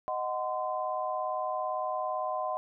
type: chord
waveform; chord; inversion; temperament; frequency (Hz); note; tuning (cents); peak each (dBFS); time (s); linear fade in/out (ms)
sine; C diminished; first; equal with one note detuned; 622.3 / 740 / 1029.7; Eb5 / Gb5 / C6; 0 / 0 / -28; -34 / -34 / -34; 0.08-2.57; 0
effects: none